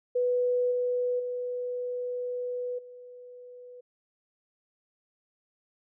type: tone with level steps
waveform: sine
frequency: 493.9 Hz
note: B4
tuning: in tune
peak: -23 / -25 / -30 / -44 dBFS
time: 0.15-3.81 s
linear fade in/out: 10 ms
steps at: 0.71 / 1.19 / 2.78 s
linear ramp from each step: 10 ms
effects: none